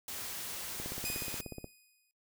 white noise, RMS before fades -41 dBFS, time 0.08-1.41 s, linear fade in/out 2 ms
click train, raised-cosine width 2 ms, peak -28 dBFS, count 15, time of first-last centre 0.8-1.643 s, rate 16.6 Hz
10% pulse tone with exponential decay, 2489 Hz, D#7, in tune, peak -25 dBFS, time 1.05-2.11 s, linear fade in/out 0 ms, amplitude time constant 230 ms
effects noise-tail reverb RT60 0.2 s tail -22 dB re dry

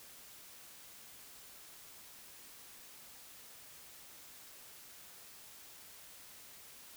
silence, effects white hiss -55 dBFS RMS until 6.96 s

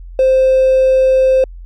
triangle tone with hard clipping, 523.3 Hz, C5, in tune, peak -8 dBFS, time 0.19-1.44 s, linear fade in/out 2 ms, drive 4 dB, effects added 43 Hz sine -29 dBFS peak until 1.65 s

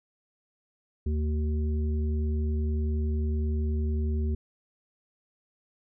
harmonic tone, 75.9 Hz, D#2, 42 cents flat, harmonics 1 / 3 / 5, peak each -25 / -35 / -39 dBFS, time 1.06-4.35 s, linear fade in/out 5 ms, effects none

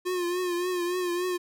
square tone with vibrato, 356.6 Hz, F4, 36 cents sharp, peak -27 dBFS, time 0.05-1.38 s, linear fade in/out 20 ms, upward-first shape triangle, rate 3.5 Hz, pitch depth 60 cents each way, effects none

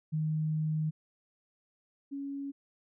sine tone pair in turn, 155.56 / 278.7 Hz, D#3 / C#4, 0 / +9 cents, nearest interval minor seventh, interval 1009 cents, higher second, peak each -28 / -35 dBFS, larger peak first, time 0.12-0.91 / 2.11-2.52 s, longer first, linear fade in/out 20 ms, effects none

